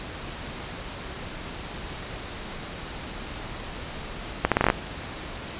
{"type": "accelerating click train", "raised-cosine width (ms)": 0.5, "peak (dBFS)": -3, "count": 8, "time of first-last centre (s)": [4.45, 4.701], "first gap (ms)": 67, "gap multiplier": 0.78, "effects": ["pink hiss -36 dBFS RMS until 5.59 s", "resampled to 8000 Hz"]}